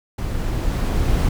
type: noise with level ramp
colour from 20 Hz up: brown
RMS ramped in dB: -24 to -17 dBFS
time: 0.18-1.29 s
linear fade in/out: 5 ms
effects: none